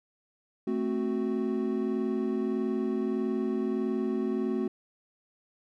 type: chord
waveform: triangle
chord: F# diminished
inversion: first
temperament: equal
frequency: 220 / 261.6 / 370 Hz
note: A3 / C4 / F#4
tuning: 0 / 0 / 0 cents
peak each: -29 / -30 / -29 dBFS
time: 0.67-4.68 s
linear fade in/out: 5 ms
effects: none